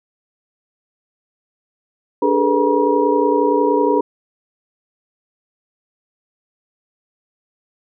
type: tone cluster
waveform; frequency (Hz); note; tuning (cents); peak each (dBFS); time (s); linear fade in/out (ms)
sine; 291 / 406.5 / 437.3 / 492.5 / 957; D4 / G#4 / A4 / B4 / A#5; -16 / -37 / -11 / -5 / +45; -19; 2.22-4.01; 5
effects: none